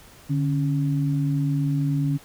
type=tone pair together; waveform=sine; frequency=146.6 / 276 Hz; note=D3 / C#4; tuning=-3 / -7 cents; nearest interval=major seventh; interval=1096 cents; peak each=-21 / -26 dBFS; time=0.29-2.18 s; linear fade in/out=20 ms; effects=pink hiss -49 dBFS RMS until 2.24 s